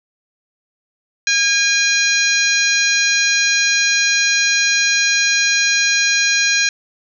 harmonic tone with a mistuned harmonic, 815 Hz, G#5, 33 cents flat, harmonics 2 / 3 / 4 / 5 / 6 / 7 / 8, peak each -18 / -18 / -28 / -19 / -29 / -22 / -22 dBFS, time 1.27-6.69 s, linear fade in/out 2 ms, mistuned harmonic 6, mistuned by +43 cents, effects none

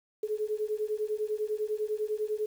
sine beating tone pair, 422.1 / 432.1 Hz, G#4 / A4, +28 / -31 cents, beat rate 10 Hz, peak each -32 / -32 dBFS, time 0.23-2.46 s, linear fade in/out 5 ms, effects 9-bit

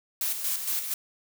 blue noise with tremolo, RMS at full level -28 dBFS, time 0.21-0.94 s, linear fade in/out 2 ms, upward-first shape square, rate 4.3 Hz, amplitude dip 50%, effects none

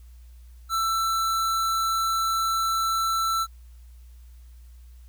square tone, 1333 Hz, E6, 19 cents sharp, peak -23 dBFS, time 0.69-3.47 s, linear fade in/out 50 ms, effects added 60 Hz sine -44 dBFS peak until 5.08 s + white hiss -64 dBFS RMS until 5.08 s

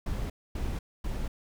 brown noise bursts, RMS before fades -32 dBFS, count 3, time 0.06-1.28 s, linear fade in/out 5 ms, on 240 ms, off 250 ms, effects none

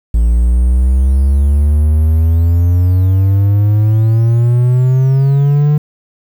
triangle exponential sweep, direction up, 56.2 to 150 Hz, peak -5 dBFS, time 0.14-5.78 s, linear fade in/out 5 ms, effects 7-bit

